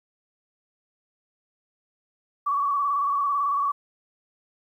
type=tone with vibrato; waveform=sine; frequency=1135 Hz; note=C#6; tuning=41 cents sharp; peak=-21 dBFS; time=2.46-3.72 s; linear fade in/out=10 ms; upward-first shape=square; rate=18 Hz; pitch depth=38 cents each way; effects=10-bit